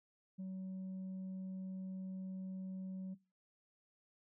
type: tone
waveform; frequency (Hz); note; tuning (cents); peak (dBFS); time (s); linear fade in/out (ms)
sine; 188.3; F#3; +31; -39; 0.38-3.15; 20
effects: noise-tail reverb RT60 0.3 s tail -22 dB re dry + tanh soft clip ceiling -41 dBFS